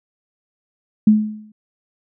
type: tone with exponential decay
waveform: sine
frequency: 213.7 Hz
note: G#3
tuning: 50 cents sharp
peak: -5 dBFS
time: 1.07-1.52 s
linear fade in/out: 5 ms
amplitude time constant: 96 ms
effects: none